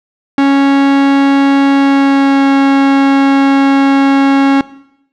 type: tone with pitch glide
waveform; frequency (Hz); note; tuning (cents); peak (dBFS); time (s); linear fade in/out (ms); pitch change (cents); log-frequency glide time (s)
45% pulse; 276.6 to 274.5; C#4 to C#4; -4 to -17; -6; 0.38-4.61; 2; -13; 1.72-2.47
effects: noise-tail reverb RT60 0.8 s tail -19 dB re dry + low-pass 3000 Hz 12 dB/octave